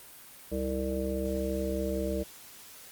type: harmonic tone with a mistuned harmonic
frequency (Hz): 65.41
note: C2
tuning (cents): 0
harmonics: 1 / 3 / 5 / 7 / 9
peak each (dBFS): -35 / -35 / -35 / -35 / -35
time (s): 0.51-2.24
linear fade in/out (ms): 20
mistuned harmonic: 1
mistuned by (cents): +100
effects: white hiss -50 dBFS RMS until 2.91 s + Opus 32 kbps